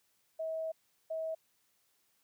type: tone bursts at uneven times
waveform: sine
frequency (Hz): 643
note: E5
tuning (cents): -43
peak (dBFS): -34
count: 2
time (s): 0.39-0.72 / 1.1-1.35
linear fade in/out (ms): 10
effects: white hiss -74 dBFS RMS until 2.23 s + high-pass 60 Hz 12 dB/octave